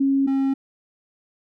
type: tone pair in turn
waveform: sine / triangle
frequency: 273.3 / 270.5 Hz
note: C#4 / C#4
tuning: -24 / -42 cents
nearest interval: unison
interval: 18 cents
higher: first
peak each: -16 dBFS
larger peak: neither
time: 0-0.27 / 0.27-0.54 s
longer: neither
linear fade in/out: 10 ms
effects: none